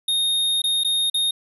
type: tone with dropouts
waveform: square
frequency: 3700 Hz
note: A#7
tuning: 14 cents flat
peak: -19 dBFS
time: 0.08-1.31 s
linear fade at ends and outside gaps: 5 ms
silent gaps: 0.619-0.639 / 0.836-0.846 / 1.1-1.142 s
effects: resampled to 32000 Hz